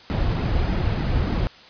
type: noise with flanger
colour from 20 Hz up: brown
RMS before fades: -22 dBFS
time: 0.1-1.47 s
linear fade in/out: 0 ms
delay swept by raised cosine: 1.7 to 5.2 ms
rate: 3.3 Hz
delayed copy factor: -0.5
effects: white hiss -46 dBFS RMS until 1.69 s + resampled to 11025 Hz